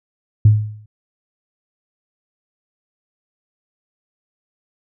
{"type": "tone with exponential decay", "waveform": "sine", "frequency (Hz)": 106.5, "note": "G#2", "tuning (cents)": 44, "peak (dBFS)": -3, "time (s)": [0.45, 0.86], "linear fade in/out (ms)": 5, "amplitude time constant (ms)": 87, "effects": ["tanh soft clip ceiling 0 dBFS"]}